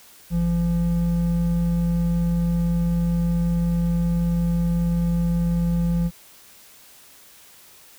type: tone pair together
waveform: triangle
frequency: 50.81 / 170.9 Hz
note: G#1 / F3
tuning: -37 / -37 cents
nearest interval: octave + major sixth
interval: 2100 cents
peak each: -24 / -17 dBFS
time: 0.3-6.11 s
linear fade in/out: 50 ms
effects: white hiss -49 dBFS RMS until 7.98 s